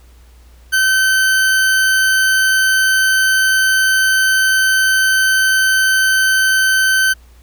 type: tone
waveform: 40% pulse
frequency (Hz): 1537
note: G6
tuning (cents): -35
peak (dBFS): -10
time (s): 0.72-7.14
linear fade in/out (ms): 20
effects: added 60 Hz sine -41 dBFS peak until 7.42 s + pink hiss -52 dBFS RMS until 7.42 s